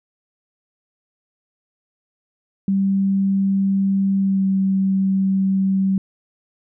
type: tone with pitch glide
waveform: sine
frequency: 195 to 192.43 Hz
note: G3 to G3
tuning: -9 to -32 cents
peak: -15 dBFS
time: 2.68-5.98 s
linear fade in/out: 2 ms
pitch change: -23 cents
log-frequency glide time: 4.18-4.47 s
effects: none